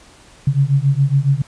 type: beating tone pair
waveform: sine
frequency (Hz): 135.2 / 142.4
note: C#3 / C#3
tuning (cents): -43 / +47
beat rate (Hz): 7.2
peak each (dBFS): -15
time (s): 0.47-1.42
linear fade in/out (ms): 5
effects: pink hiss -46 dBFS RMS until 1.47 s + resampled to 22050 Hz